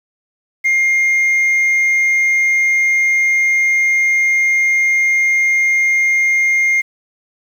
sine tone, 2120 Hz, C7, 22 cents sharp, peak -8 dBFS, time 0.64-6.82 s, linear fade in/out 20 ms, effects tanh soft clip ceiling -10 dBFS + 7-bit

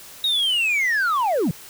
sine linear sweep, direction down, 3802 to 130.81 Hz, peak -15 dBFS, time 0.24-1.51 s, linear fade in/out 2 ms, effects tanh soft clip ceiling -17 dBFS + white hiss -42 dBFS RMS until 1.69 s

